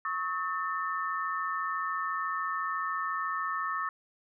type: tone cluster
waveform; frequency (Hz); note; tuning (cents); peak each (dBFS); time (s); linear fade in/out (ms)
sine; 1107 / 1281 / 1791; C#6 / E6 / A6; -3 / -50 / +30; -34 / -33 / -36; 0.05-3.89; 2
effects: none